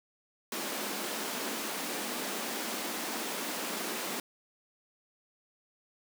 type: high-pass noise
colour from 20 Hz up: pink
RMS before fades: -36 dBFS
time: 0.52-4.2 s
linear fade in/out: 2 ms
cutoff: 200 Hz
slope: 48 dB/octave
effects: none